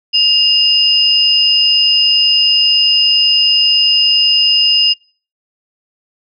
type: tone pair together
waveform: sine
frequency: 2828 / 5025 Hz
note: F7 / D#8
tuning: +21 / +16 cents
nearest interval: minor seventh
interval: 995 cents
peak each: -11 dBFS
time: 0.13-4.94 s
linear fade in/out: 20 ms
effects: noise-tail reverb RT60 0.4 s tail -24 dB re dry